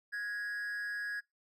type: tone with amplitude modulation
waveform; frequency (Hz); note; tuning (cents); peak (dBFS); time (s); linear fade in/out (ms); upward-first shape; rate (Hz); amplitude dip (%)
triangle; 1661.2; G#6; 0; -31; 0.12-1.21; 20; sine; 218; 55
effects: noise-tail reverb RT60 0.2 s tail -25 dB re dry